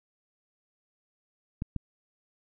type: clicks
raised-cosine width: 5 ms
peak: -19 dBFS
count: 2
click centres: 1.621 / 1.763 s
effects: none